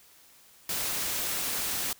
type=noise; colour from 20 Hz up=white; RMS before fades=-31 dBFS; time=0.69-1.93 s; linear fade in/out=2 ms; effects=white hiss -57 dBFS RMS until 1.99 s